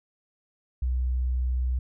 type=tone; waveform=sine; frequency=62.8 Hz; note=B1; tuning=30 cents sharp; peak=-23 dBFS; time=0.82-1.79 s; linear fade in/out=5 ms; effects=none